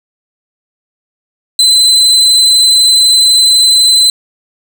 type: tone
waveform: 35% pulse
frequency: 4044 Hz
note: B7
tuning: 40 cents sharp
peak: -3 dBFS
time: 1.59-4.1 s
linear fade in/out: 2 ms
effects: none